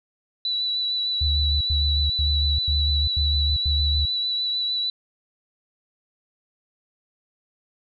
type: tone with vibrato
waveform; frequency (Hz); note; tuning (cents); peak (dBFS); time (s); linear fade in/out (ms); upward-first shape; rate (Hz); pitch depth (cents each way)
sine; 3951; B7; 0; -22; 0.45-4.9; 2; triangle; 6.6; 22
type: tone bursts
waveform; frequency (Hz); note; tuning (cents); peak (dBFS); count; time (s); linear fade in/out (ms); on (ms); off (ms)
sine; 73.2; D2; -5; -20; 6; 1.21-4.055; 5; 400; 89
effects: none